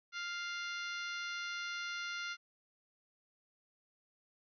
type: harmonic tone with a mistuned harmonic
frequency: 698.5 Hz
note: F5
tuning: in tune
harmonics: 2 / 3 / 4 / 5 / 6 / 7 / 8 / 9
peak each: -41 / -45 / -48 / -50 / -50 / -55 / -56 / -56 dBFS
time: 0.12-2.37 s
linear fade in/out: 50 ms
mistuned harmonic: 9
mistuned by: -70 cents
effects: none